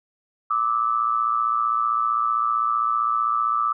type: tone pair together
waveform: sine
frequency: 1178.5 / 1294 Hz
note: D6 / E6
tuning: +6 / -32 cents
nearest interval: major second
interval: 162 cents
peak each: -21 / -23 dBFS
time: 0.5-3.73 s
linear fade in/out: 10 ms
effects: none